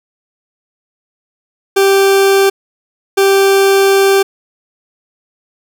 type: tone bursts at uneven times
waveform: 40% pulse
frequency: 391.4 Hz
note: G4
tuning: 3 cents flat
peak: -6 dBFS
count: 2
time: 1.76-2.5 / 3.17-4.23 s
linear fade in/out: 10 ms
effects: none